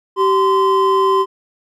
triangle tone pair together, 385.7 / 1031 Hz, G4 / C6, -28 / -26 cents, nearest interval octave + perfect fourth, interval 1702 cents, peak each -12 dBFS, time 0.16-1.26 s, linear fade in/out 50 ms, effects none

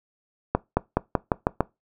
accelerating click train, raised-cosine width 1 ms, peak -5 dBFS, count 7, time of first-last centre 0.55-1.606 s, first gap 220 ms, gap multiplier 0.91, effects noise-tail reverb RT60 0.2 s tail -21 dB re dry

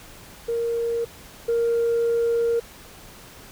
sine tone pair in turn, 466.2 / 466.2 Hz, A#4 / A#4, 0 / 0 cents, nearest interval unison, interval 0 cents, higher neither, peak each -21 / -17 dBFS, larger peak second, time 0.48-1.05 / 1.48-2.6 s, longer second, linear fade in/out 10 ms, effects tanh soft clip ceiling -16 dBFS + pink hiss -45 dBFS RMS until 3.51 s

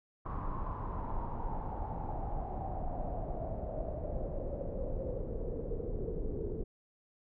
brown noise with low-pass filter sweep, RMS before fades -37 dBFS, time 0.25-6.64 s, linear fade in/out 10 ms, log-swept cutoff 1100 to 410 Hz, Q 6.7, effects none

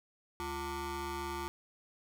25% pulse ring-modulated tone, 274.2 Hz, C#4, 19 cents flat, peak -30 dBFS, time 0.4-1.48 s, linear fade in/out 0 ms, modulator 623 Hz, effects none

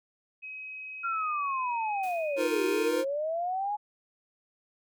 sine tone with pitch glide, 2539 to 2493 Hz, D#7 to D#7, +34 to +3 cents, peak -38 dBFS, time 0.42-2.89 s, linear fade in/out 20 ms, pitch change -31 cents, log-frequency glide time 1.94-2.1 s
sine linear two-way sweep, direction down then up, 1396 to 370 to 845 Hz, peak -28 dBFS, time 1.03-3.77 s, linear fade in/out 20 ms, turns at 2.65 s
white noise with exponential decay, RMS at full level -47 dBFS, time 2.03-2.54 s, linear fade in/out 5 ms, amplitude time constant 110 ms
square chord, Eb suspended second, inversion none, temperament just, 311.1 / 350 / 466.7 Hz, Eb4 / F4 / Bb4, 0 / +4 / +2 cents, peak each -33 dBFS, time 2.36-3.05 s, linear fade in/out 50 ms
effects none

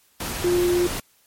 sine tone in noise, 353 Hz, F4, 19 cents sharp, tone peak -17 dBFS, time 0.44-0.87 s, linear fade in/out 5 ms, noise pink, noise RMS -29 dBFS, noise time 0.2-1 s, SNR +9 dB, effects white hiss -60 dBFS RMS until 1.26 s + MP3 64 kbps

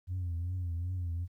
sine tone with vibrato, 88 Hz, F2, 14 cents sharp, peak -30 dBFS, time 0.07-1.28 s, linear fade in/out 50 ms, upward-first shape triangle, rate 2.6 Hz, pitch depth 99 cents each way, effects tanh soft clip ceiling -30 dBFS + 12-bit

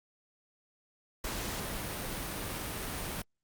pink noise, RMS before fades -37 dBFS, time 1.24-3.22 s, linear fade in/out 5 ms, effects Opus 48 kbps

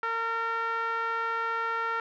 5% pulse tone with low-pass filter, 457.4 Hz, A#4, 33 cents flat, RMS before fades -30 dBFS, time 0.03-2 s, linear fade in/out 2 ms, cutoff 1400 Hz, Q 2.9, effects none

